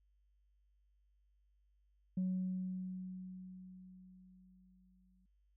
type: tone with exponential decay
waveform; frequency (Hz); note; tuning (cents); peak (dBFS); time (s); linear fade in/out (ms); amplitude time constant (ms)
sine; 185; F#3; 0; -31; 2.17-5.26; 5; 670
effects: tanh soft clip ceiling -30 dBFS + added 50 Hz sine -70 dBFS peak until 5.56 s